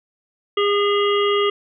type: harmonic tone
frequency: 407.6 Hz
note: G#4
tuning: 32 cents flat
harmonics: 1 / 3 / 5 / 7 / 8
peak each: -17 / -22 / -28 / -26 / -28 dBFS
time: 0.57-1.5 s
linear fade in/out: 5 ms
effects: none